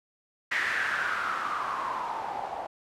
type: noise with low-pass filter sweep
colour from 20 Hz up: blue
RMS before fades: -31 dBFS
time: 0.51-2.67 s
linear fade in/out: 10 ms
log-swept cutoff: 1900 to 730 Hz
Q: 5.5
effects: none